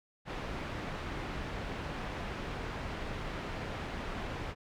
pink low-pass noise, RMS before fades -39 dBFS, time 0.25-4.55 s, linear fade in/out 50 ms, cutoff 2600 Hz, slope 12 dB/octave, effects none

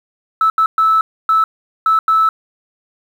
sine tone bursts at uneven times, 1309 Hz, E6, 13 cents flat, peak -8 dBFS, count 6, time 0.41-0.5 / 0.58-0.66 / 0.78-1.01 / 1.29-1.44 / 1.86-1.99 / 2.08-2.29 s, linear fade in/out 2 ms, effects tanh soft clip ceiling -5 dBFS + 7-bit

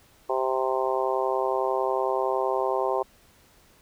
harmonic tone, 130.81 Hz, C3, in tune, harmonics 3 / 4 / 5 / 6 / 7 / 8, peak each -28 / -29 / -30 / -31 / -31 / -32 dBFS, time 0.29-3.03 s, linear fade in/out 10 ms, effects pink hiss -58 dBFS RMS until 3.81 s

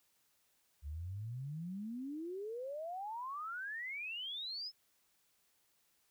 sine exponential sweep, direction up, 68.4 to 5274 Hz, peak -40 dBFS, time 0.82-4.72 s, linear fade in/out 50 ms, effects white hiss -75 dBFS RMS until 6.1 s

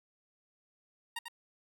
15% pulse tone with echo, 932.3 Hz, A#5, in tune, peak -29 dBFS, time 1.16-1.19 s, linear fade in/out 5 ms, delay 94 ms, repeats 1, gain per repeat -6 dB, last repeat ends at 1.284 s, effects 11-bit

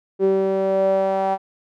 sawtooth tone with band-pass filter sweep, 192.6 Hz, G3, 30 cents flat, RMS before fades -19 dBFS, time 0.19-1.38 s, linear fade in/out 50 ms, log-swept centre 400 to 760 Hz, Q 5.6, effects none

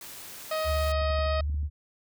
white noise, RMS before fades -43 dBFS, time 0.01-0.92 s, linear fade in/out 2 ms
harmonic tone, 629 Hz, D#5, 19 cents sharp, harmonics 1 / 2 / 3 / 4 / 5 / 6 / 7 / 8, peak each -28 / -33 / -40 / -42 / -45 / -44 / -44 / -45 dBFS, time 0.51-1.41 s, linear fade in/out 5 ms
sine tone with vibrato, 73.42 Hz, D2, in tune, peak -26 dBFS, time 0.64-1.7 s, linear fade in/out 50 ms, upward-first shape square, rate 18 Hz, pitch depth 58 cents each way
clicks, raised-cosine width 5 ms, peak -33 dBFS, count 8, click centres 1.017 / 1.104 / 1.188 / 1.262 / 1.397 / 1.498 / 1.544 / 1.631 s
effects none

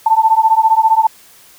sine beating tone pair, 880 / 895 Hz, A5 / A5, 0 / +29 cents, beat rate 15 Hz, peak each -11 dBFS, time 0.06-1.07 s, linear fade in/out 5 ms, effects white hiss -44 dBFS RMS until 1.58 s

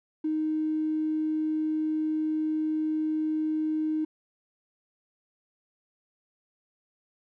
triangle tone, 311.1 Hz, D#4, in tune, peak -21 dBFS, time 0.24-4.05 s, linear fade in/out 10 ms, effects tanh soft clip ceiling -23 dBFS

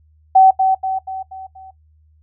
sine tone with echo, 762 Hz, G5, 49 cents flat, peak -5 dBFS, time 0.35-0.51 s, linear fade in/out 10 ms, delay 240 ms, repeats 5, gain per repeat -6 dB, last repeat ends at 1.71 s, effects noise-tail reverb RT60 0.1 s tail -17 dB re dry + added 77 Hz sine -50 dBFS peak until 2.22 s

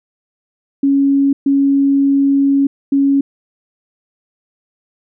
sine tone bursts at uneven times, 277.2 Hz, C#4, in tune, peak -9 dBFS, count 3, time 0.83-1.33 / 1.46-2.67 / 2.92-3.21 s, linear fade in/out 5 ms, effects none

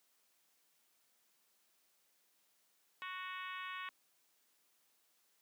harmonic tone, 370 Hz, F#4, in tune, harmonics 3 / 4 / 5 / 6 / 7 / 8 / 9 / 10, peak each -46 / -51 / -49 / -52 / -51 / -55 / -57 / -60 dBFS, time 3.02-3.89 s, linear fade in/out 0 ms, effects white hiss -75 dBFS RMS until 5.41 s + high-pass 200 Hz 12 dB/octave

